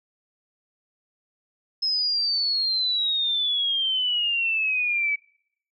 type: exponential sweep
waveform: sine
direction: down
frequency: 5180 to 2276 Hz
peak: -21 dBFS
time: 1.82-5.16 s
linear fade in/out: 10 ms
effects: noise-tail reverb RT60 0.7 s tail -26 dB re dry